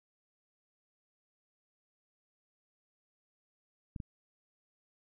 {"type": "clicks", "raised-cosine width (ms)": 5, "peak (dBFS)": -27, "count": 2, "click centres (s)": [3.962, 4.002], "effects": []}